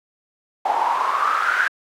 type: noise with band-pass filter sweep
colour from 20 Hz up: pink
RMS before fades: -20 dBFS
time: 0.65-1.68 s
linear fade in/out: 5 ms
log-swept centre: 800 to 1600 Hz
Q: 9
effects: high-pass 400 Hz 12 dB/octave